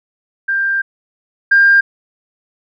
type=tone pair in turn; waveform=sine; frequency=1587 / 1599.9 Hz; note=G6 / G6; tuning=+21 / +35 cents; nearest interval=unison; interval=14 cents; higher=second; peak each=-13 / -5 dBFS; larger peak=second; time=0.48-0.82 / 1.51-1.81 s; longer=first; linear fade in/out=10 ms; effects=tanh soft clip ceiling -1 dBFS